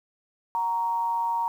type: tone with amplitude modulation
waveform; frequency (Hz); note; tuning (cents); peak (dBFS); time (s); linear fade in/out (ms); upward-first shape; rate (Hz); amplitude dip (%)
sine; 932.3; A#5; 0; -21; 0.55-1.48; 0; sine; 189; 50
effects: 9-bit